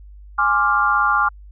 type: chord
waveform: sine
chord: D half-diminished seventh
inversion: second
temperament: equal with one note detuned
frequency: 830.6 / 1059.3 / 1174.7 / 1396.9 Hz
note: Ab5 / C6 / D6 / F6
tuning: 0 / +21 / 0 / 0 cents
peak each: -22 / -23 / -18 / -18 dBFS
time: 0.38-1.29 s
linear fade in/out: 10 ms
effects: added 50 Hz sine -38 dBFS peak until 1.51 s